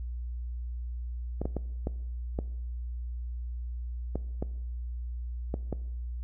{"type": "clicks", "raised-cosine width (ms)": 2, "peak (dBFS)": -18, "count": 9, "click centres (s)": [1.416, 1.455, 1.567, 1.871, 2.389, 4.156, 4.425, 5.541, 5.727], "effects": ["noise-tail reverb RT60 0.8 s tail -19 dB re dry", "added 60 Hz sine -33 dBFS peak until 6.23 s"]}